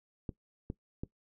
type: clicks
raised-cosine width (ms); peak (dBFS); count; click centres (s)
3; -24; 3; 0.292 / 0.701 / 1.035
effects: noise-tail reverb RT60 0.1 s tail -19 dB re dry